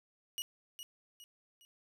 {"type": "tone with echo", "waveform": "sawtooth", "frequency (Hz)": 2900, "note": "F#7", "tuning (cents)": -35, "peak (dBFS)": -33, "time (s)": [0.38, 0.42], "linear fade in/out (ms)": 0, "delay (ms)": 410, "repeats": 3, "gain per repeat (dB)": -8, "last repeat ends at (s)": 1.65, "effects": []}